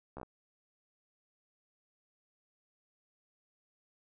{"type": "slowing click train", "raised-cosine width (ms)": 1, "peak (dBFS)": -30, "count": 5, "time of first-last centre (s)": [0.17, 0.231], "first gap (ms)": 14, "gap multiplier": 1.06, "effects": []}